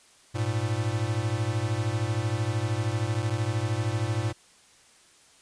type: beating tone pair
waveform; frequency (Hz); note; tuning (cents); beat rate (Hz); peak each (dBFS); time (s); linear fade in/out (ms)
square; 103.83 / 116.83; G#2 / A#2; 0 / +4; 13; -29 / -29; 0.34-4.33; 20
effects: white hiss -57 dBFS RMS until 5.41 s + resampled to 22050 Hz